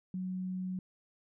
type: tone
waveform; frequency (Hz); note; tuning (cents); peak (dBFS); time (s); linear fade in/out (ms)
sine; 185; F#3; 0; -34; 0.14-0.79; 2
effects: none